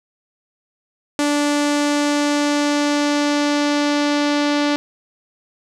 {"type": "tone with low-pass filter sweep", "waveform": "sawtooth", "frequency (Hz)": 291.7, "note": "D4", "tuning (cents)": -12, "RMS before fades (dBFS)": -18, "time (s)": [1.19, 4.76], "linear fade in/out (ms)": 0, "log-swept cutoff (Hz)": [8200, 4700], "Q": 1.4, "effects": []}